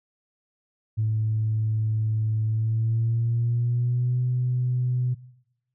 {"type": "tone with pitch glide", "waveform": "sine", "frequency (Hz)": [109.3, 124.83], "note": ["A2", "B2"], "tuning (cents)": [-11, 19], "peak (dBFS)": -20, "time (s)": [0.97, 5.15], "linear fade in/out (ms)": 20, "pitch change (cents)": 230, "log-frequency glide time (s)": [2.44, 4.2], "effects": ["noise-tail reverb RT60 0.9 s tail -21 dB re dry", "tanh soft clip ceiling -16 dBFS"]}